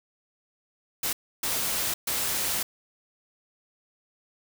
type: noise bursts at uneven times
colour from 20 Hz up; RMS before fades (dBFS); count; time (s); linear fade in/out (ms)
white; -28; 3; 1.03-1.13 / 1.43-1.94 / 2.07-2.63; 5
effects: none